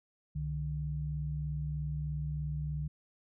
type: tone pair together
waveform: sine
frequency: 66.82 / 150 Hz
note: C2 / D3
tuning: +37 / +37 cents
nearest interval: octave + major second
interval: 1400 cents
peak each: -38 / -34 dBFS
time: 0.35-2.88 s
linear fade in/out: 10 ms
effects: none